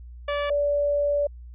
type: tone pair in turn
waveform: sawtooth / sine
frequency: 578 / 578 Hz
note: D5 / D5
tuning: -28 / -28 cents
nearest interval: unison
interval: 0 cents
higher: neither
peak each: -20 dBFS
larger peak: neither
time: 0.28-0.5 / 0.5-1.27 s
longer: second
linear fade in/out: 5 ms
effects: added 60 Hz sine -39 dBFS peak until 1.54 s + resampled to 8000 Hz